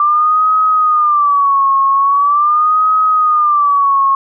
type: tone with vibrato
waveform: sine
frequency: 1174.7 Hz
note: D6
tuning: in tune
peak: -8 dBFS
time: 0-4.15 s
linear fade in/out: 2 ms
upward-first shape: sine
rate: 0.42 Hz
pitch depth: 130 cents each way
effects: none